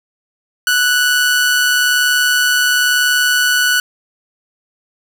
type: tone with amplitude modulation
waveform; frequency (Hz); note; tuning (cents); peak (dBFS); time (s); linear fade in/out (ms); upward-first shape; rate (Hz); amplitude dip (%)
sawtooth; 1480; F#6; 0; -6; 0.67-3.8; 2; sine; 141; 35
effects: none